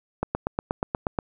click train, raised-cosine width 1 ms, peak -10 dBFS, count 9, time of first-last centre 0.23-1.188 s, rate 8.35 Hz, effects none

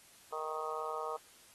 harmonic tone, 156.1 Hz, D#3, 6 cents sharp, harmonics 3 / 4 / 5 / 6 / 7 / 8, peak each -42 / -44 / -45 / -45 / -43 / -42 dBFS, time 0.32-1.17 s, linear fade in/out 10 ms, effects white hiss -60 dBFS RMS until 1.54 s + AAC 32 kbps

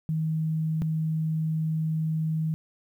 sine tone pair in turn, 158.4 / 158.4 Hz, D#3 / D#3, +31 / +31 cents, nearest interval unison, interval 0 cents, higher neither, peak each -24 dBFS, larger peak neither, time 0.09-0.82 / 0.82-2.54 s, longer second, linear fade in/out 0 ms, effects 10-bit

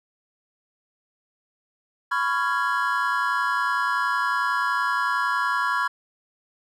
triangle chord, C# dominant seventh, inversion third, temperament just, 997.9 / 1108.7 / 1385.9 / 1663.1 Hz, B5 / C#6 / E#6 / G#6, +18 / 0 / -14 / +2 cents, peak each -25 dBFS, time 2.11-5.88 s, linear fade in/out 10 ms, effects none

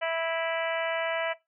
harmonic tone with a mistuned harmonic, 328.6 Hz, E4, 5 cents flat, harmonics 2 / 3 / 4 / 5 / 6 / 7 / 8 / 9, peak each -28 / -37 / -38 / -37 / -36 / -38 / -44 / -40 dBFS, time 0.01-1.34 s, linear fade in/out 20 ms, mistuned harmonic 7, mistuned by +24 cents, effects noise-tail reverb RT60 0.2 s tail -19 dB re dry

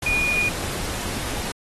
sine tone in noise, 2446 Hz, D#7, 30 cents flat, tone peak -19 dBFS, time 0.06-0.49 s, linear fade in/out 5 ms, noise pink, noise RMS -29 dBFS, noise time 0.02-1.52 s, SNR +7 dB, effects AAC 32 kbps

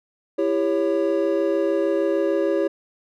triangle chord, C# diminished, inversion first, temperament just, 332.6 / 399.1 / 554.4 Hz, E4 / G4 / C#5, +16 / +31 / 0 cents, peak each -21 dBFS, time 0.38-2.68 s, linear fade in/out 10 ms, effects none

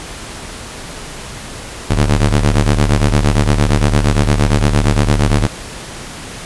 sawtooth ring-modulated tone, 73.9 Hz, D2, 11 cents sharp, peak -3 dBFS, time 1.9-5.47 s, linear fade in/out 10 ms, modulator 32.6 Hz, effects pink hiss -29 dBFS RMS until 6.45 s + resampled to 24000 Hz

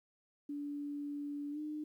sine tone with pitch glide, 289 to 302.8 Hz, D4 to D#4, -28 to -47 cents, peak -38 dBFS, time 0.49-1.84 s, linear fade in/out 5 ms, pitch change +81 cents, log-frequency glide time 1.51-1.59 s, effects 12-bit

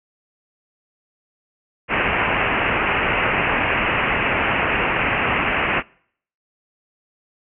white low-pass noise, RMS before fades -20 dBFS, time 1.88-5.83 s, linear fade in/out 50 ms, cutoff 2800 Hz, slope 96 dB/octave, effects noise-tail reverb RT60 0.6 s tail -25 dB re dry

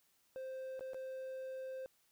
triangle tone with dropouts, 523.3 Hz, C5, in tune, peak -40 dBFS, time 0.36-1.86 s, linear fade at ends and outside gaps 0 ms, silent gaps 0.794-0.808 / 0.934-0.945 s, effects white hiss -74 dBFS RMS until 2.11 s

